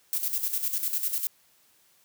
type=noise with tremolo; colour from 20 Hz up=violet; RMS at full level=-27 dBFS; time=0.13-1.27 s; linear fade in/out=0 ms; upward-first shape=square; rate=10 Hz; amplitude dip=60%; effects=white hiss -63 dBFS RMS until 2.04 s + high-pass 80 Hz 12 dB/octave